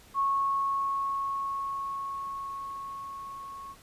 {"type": "tone with level ramp", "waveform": "sine", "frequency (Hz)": 1100, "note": "C#6", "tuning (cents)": -14, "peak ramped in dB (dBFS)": [-23, -40], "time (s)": [0.14, 3.76], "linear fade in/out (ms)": 50, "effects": ["pink hiss -55 dBFS RMS until 3.82 s", "resampled to 32000 Hz"]}